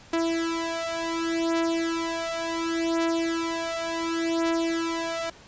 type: beating tone pair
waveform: sawtooth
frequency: 330.9 / 331.59 Hz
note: E4 / E4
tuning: +7 / +10 cents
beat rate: 0.69 Hz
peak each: -24 dBFS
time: 0.13-5.3 s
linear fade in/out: 5 ms
effects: pink hiss -50 dBFS RMS until 5.47 s + resampled to 16000 Hz